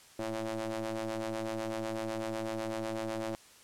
sawtooth ring-modulated tone, 110 Hz, A2, in tune, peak -27 dBFS, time 0.19-3.35 s, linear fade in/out 0 ms, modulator 444 Hz, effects white hiss -57 dBFS RMS until 3.63 s + low-pass 10000 Hz 12 dB/octave

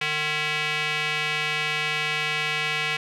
square tone with band-pass filter, 151.9 Hz, D#3, 41 cents flat, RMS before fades -26 dBFS, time 0.01-2.97 s, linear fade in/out 5 ms, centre 2500 Hz, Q 2.6, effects none

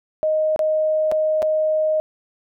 sine tone with dropouts, 622.3 Hz, D#5, in tune, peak -16 dBFS, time 0.23-2 s, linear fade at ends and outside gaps 0 ms, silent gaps 0.561-0.592 / 1.115-1.121 / 1.421-1.427 s, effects none

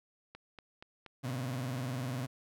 click train, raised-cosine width 0.3 ms, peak -32 dBFS, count 7, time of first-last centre 0.35-1.775 s, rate 4.21 Hz
30% pulse tone with vibrato, 127.7 Hz, C3, 42 cents flat, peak -32 dBFS, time 1.23-2.27 s, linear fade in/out 20 ms, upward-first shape sine, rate 20 Hz, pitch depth 160 cents each way
effects none

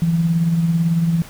sine tone with tremolo, 166.7 Hz, E3, 20 cents sharp, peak -12 dBFS, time 0.02-1.22 s, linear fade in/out 0 ms, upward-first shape sine, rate 18 Hz, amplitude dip 45%, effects pink hiss -40 dBFS RMS until 1.29 s

